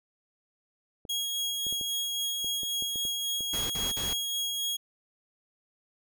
clicks, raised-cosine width 2 ms, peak -31 dBFS, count 12, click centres 1.052 / 1.667 / 1.726 / 1.812 / 2.445 / 2.633 / 2.824 / 2.958 / 3.052 / 3.407 / 3.669 / 3.792 s
sawtooth tone with tremolo, 3299 Hz, G#7, 12 cents flat, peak -25 dBFS, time 1.09-4.77 s, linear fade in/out 10 ms, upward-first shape sine, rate 3.7 Hz, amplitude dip 25%
pink noise bursts, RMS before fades -37 dBFS, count 3, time 3.53-4.134 s, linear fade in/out 5 ms, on 170 ms, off 47 ms
effects none

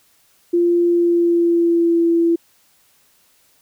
sine tone with pitch glide, 345.9 to 336.2 Hz, F4 to E4, -17 to +34 cents, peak -12 dBFS, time 0.53-2.36 s, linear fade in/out 10 ms, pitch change -49 cents, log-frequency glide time 0.86-2.06 s, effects white hiss -57 dBFS RMS until 3.61 s

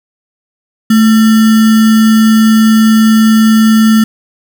sine tone with sample-and-hold, 220 Hz, A3, in tune, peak -3 dBFS, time 0.9-4.04 s, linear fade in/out 5 ms, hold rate 1575 Hz, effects none

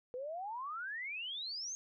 sine exponential sweep, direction up, 483 to 6570 Hz, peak -39 dBFS, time 0.14-1.75 s, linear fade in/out 0 ms, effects none

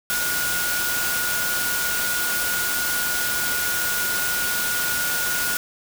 sine tone in noise, 1443 Hz, F#6, 44 cents flat, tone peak -25 dBFS, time 0.1-5.57 s, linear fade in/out 0 ms, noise white, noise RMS -25 dBFS, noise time 0.1-5.57 s, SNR -3 dB, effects none

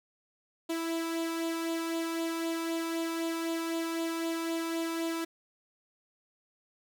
sawtooth tone with flanger, 330 Hz, E4, 2 cents sharp, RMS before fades -33 dBFS, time 0.69-5.25 s, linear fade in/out 10 ms, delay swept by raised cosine 0.26 to 0.84 ms, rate 3.9 Hz, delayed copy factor +0.5, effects none

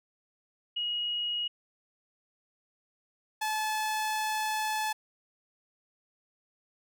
sine / sawtooth tone pair in turn, 2893 / 863.3 Hz, F#7 / A5, -40 / -33 cents, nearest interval octave + major sixth, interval 2093 cents, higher first, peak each -29 / -25 dBFS, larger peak second, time 0.76-1.48 / 3.41-4.93 s, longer second, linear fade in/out 10 ms, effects none

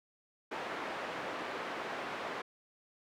pink band-pass noise, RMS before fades -40 dBFS, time 0.51-2.42 s, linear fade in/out 10 ms, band 390 to 2100 Hz, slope 12 dB/octave, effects none

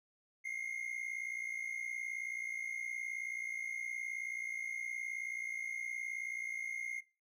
triangle tone pair together, 2093 / 2152 Hz, C7 / C7, 0 / +48 cents, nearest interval unison, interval 48 cents, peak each -40 / -40 dBFS, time 0.44-7.01 s, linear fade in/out 20 ms, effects noise-tail reverb RT60 0.3 s tail -17 dB re dry

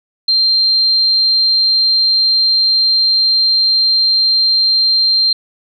sine tone, 4166 Hz, C8, 8 cents flat, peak -9 dBFS, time 0.28-5.33 s, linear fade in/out 5 ms, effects none

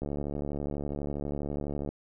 click train, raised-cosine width 2 ms, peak -21 dBFS, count 136, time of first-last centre 0.02-1.89 s, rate 72.2 Hz, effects none

